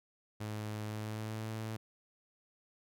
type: tone with pitch glide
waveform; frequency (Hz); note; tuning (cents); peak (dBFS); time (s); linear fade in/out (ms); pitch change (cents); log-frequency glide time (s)
sawtooth; 106.7 to 110.34; G#2 to A2; +47 to +5; -34; 0.4-1.77; 10; +58; 0.85-1.49
effects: none